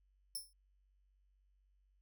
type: tone with exponential decay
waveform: 10% pulse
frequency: 5350 Hz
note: E8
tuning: 25 cents sharp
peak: -31 dBFS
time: 0.35-0.53 s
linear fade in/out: 1 ms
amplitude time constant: 39 ms
effects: added 48 Hz sine -70 dBFS peak until 2.01 s